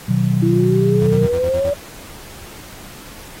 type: chord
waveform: sine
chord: B major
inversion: none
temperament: equal with one note detuned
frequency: 123.47 / 154.31 / 185 Hz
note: B2 / D#3 / F#3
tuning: 0 / -14 / 0 cents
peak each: -17 / -20 / -17 dBFS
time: 0.08-1.27 s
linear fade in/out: 10 ms
type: exponential sweep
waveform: sine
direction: up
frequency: 329.2 to 579 Hz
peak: -15 dBFS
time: 0.42-1.74 s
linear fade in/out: 10 ms
type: tone bursts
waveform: 40% pulse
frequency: 85.4 Hz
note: F2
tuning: 38 cents flat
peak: -23 dBFS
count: 7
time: 1.01-1.707 s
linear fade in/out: 10 ms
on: 67 ms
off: 38 ms
effects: pink hiss -38 dBFS RMS until 3.4 s + AAC 48 kbps